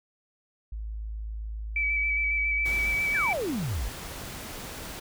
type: tone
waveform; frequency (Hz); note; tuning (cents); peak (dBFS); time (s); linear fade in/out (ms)
sine; 53.8; A1; -38; -32; 0.72-2.95; 5
type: tone with vibrato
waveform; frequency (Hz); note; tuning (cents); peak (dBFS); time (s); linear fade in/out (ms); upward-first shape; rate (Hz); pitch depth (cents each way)
sine; 2298; D7; -38; -24; 1.76-3.33; 2; square; 7.3; 16
type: noise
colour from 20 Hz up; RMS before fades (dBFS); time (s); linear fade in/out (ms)
pink; -39; 2.65-5; 10
type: exponential sweep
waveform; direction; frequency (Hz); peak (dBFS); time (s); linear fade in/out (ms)
sine; down; 1864.7 to 43.65; -27; 3.14-3.89; 10
effects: none